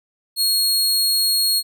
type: tone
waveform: sawtooth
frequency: 4299 Hz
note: C8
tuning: 46 cents sharp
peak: -13 dBFS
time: 0.36-1.63 s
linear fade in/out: 50 ms
effects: none